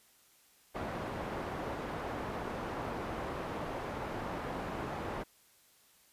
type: low-pass noise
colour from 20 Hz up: white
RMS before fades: -39 dBFS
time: 0.74-5.24 s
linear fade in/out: 20 ms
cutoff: 910 Hz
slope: 12 dB/octave
effects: white hiss -65 dBFS RMS until 6.12 s + resampled to 32000 Hz